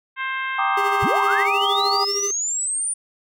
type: harmonic tone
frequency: 528 Hz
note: C5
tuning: 16 cents sharp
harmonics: 2 / 3 / 4 / 5 / 6 / 7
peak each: -28 / -27 / -29 / -35 / -38 / -45 dBFS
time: 0.16-1.48 s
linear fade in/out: 50 ms
type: chord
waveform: sine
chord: Eb major seventh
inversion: first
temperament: equal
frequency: 784 / 932.3 / 1174.7 / 1244.5 Hz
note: G5 / Bb5 / D6 / Eb6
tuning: 0 / 0 / 0 / 0 cents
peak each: -23 / -28 / -24 / -25 dBFS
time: 0.58-2.05 s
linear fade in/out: 10 ms
type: tone with tremolo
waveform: square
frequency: 402.8 Hz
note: G4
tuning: 47 cents sharp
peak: -24 dBFS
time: 0.77-2.31 s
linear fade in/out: 5 ms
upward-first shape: sine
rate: 13 Hz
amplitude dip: 60%
type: linear sweep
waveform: sine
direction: up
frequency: 46.25 to 9397 Hz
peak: -21 dBFS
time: 1.02-2.94 s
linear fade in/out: 10 ms
effects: none